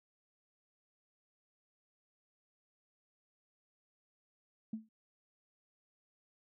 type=tone with exponential decay; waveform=sine; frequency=220 Hz; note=A3; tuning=in tune; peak=-33 dBFS; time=4.73-4.89 s; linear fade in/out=5 ms; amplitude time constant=33 ms; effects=tanh soft clip ceiling -29 dBFS